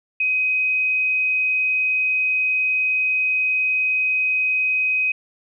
sine tone, 2519 Hz, D#7, 21 cents sharp, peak -17 dBFS, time 0.2-5.12 s, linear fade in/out 5 ms, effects none

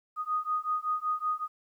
sine beating tone pair, 1239 / 1244.3 Hz, D#6 / D#6, -8 / 0 cents, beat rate 5.3 Hz, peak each -31 dBFS, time 0.16-1.48 s, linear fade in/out 50 ms, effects 11-bit

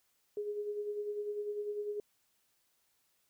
sine tone with tremolo, 415.3 Hz, G#4, in tune, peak -33 dBFS, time 0.37-2 s, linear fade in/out 2 ms, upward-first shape sine, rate 10 Hz, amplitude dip 50%, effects white hiss -75 dBFS RMS until 3.29 s

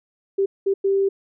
sine tone bursts at uneven times, 392 Hz, G4, in tune, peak -16 dBFS, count 3, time 0.38-0.46 / 0.66-0.74 / 0.84-1.09 s, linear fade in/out 10 ms, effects none

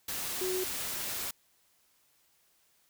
sine tone in noise, 370 Hz, F#4, in tune, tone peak -31 dBFS, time 0.41-0.64 s, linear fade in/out 5 ms, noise white, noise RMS -36 dBFS, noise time 0.08-1.31 s, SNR +2 dB, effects white hiss -69 dBFS RMS until 2.89 s

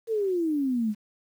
sine exponential sweep, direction down, 465 to 204.1 Hz, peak -23 dBFS, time 0.07-0.95 s, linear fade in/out 50 ms, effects 9-bit

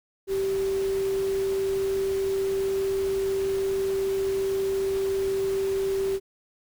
sine tone in noise, 388.1 Hz, G4, 17 cents flat, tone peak -23 dBFS, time 0.27-6.2 s, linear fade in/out 50 ms, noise pink, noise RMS -40 dBFS, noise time 0.27-6.2 s, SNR +14 dB, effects none

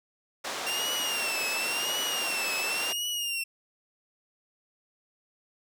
pink band-pass noise, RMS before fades -35 dBFS, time 0.44-2.93 s, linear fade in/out 10 ms, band 500 to 7500 Hz, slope 12 dB/octave
sawtooth tone with vibrato, 2754 Hz, F7, 25 cents flat, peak -26 dBFS, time 0.66-3.44 s, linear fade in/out 10 ms, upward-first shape triangle, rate 0.93 Hz, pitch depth 120 cents each way
effects none

